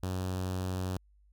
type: tone with notch filter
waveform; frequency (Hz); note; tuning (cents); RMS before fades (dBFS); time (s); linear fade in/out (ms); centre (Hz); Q
sawtooth; 92.5; F#2; 0; -34; 0.03-0.97; 0; 2100; 1.6
effects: added 50 Hz sine -60 dBFS peak until 1.32 s